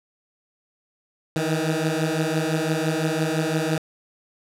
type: beating tone pair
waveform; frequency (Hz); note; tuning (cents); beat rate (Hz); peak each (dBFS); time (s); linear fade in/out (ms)
15% pulse; 155.56 / 161.46; D#3 / E3; 0 / -36; 5.9; -18; 1.36-3.78; 2
effects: low-pass 12000 Hz 12 dB/octave